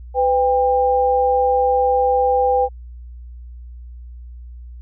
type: tone pair together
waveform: sine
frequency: 502.7 / 798 Hz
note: B4 / G5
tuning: +31 / +31 cents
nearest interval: minor sixth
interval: 800 cents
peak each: -16 dBFS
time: 0.14-2.69 s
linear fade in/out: 50 ms
effects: added 60 Hz sine -33 dBFS peak until 4.81 s